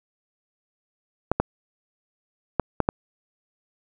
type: clicks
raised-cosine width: 1 ms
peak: -5 dBFS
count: 5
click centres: 1.316 / 1.4 / 2.597 / 2.803 / 2.889 s
effects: none